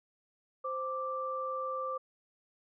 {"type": "tone pair together", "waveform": "sine", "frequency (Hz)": [521.9, 1174.7], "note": ["C5", "D6"], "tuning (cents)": [-4, 0], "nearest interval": "octave + major second", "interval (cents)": 1404, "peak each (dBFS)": [-37, -35], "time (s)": [0.64, 1.98], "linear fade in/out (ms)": 10, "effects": []}